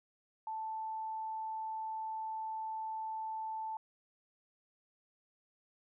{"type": "tone", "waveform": "sine", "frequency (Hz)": 880, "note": "A5", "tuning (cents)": 0, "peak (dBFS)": -37, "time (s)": [0.47, 3.77], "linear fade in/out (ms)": 2, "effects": []}